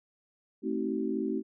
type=chord; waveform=sine; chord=A diminished seventh; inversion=none; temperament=just; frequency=220 / 264 / 316.8 / 380.2 Hz; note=A3 / C4 / Eb4 / Gb4; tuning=0 / +16 / +31 / +47 cents; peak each=-34 dBFS; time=0.62-1.43 s; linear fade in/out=50 ms; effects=none